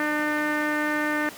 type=tone with low-pass filter; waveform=sawtooth; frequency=300.8 Hz; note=D4; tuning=42 cents sharp; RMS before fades=-25 dBFS; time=0-1.29 s; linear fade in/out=0 ms; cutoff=1800 Hz; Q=4.8; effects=pink hiss -41 dBFS RMS until 1.37 s + high-pass 200 Hz 12 dB/octave